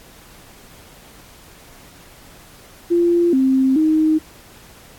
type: tone with pitch steps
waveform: sine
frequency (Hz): 344.8 / 264 / 312.9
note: F4 / C4 / D#4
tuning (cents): -22 / +16 / +10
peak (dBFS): -12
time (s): 2.9-4.19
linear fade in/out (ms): 20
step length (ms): 430
effects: pink hiss -45 dBFS RMS until 4.98 s + AAC 64 kbps